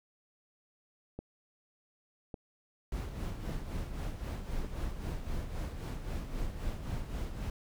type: click train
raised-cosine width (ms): 2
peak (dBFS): -27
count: 4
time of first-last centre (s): 1.19-4.646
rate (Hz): 0.868
type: noise with tremolo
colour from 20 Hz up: brown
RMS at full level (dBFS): -35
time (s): 2.92-7.5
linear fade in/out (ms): 2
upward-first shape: sine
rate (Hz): 3.8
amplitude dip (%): 55
effects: none